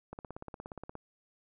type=click train; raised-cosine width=1 ms; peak=-28 dBFS; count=15; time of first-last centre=0.13-0.954 s; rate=17 Hz; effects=none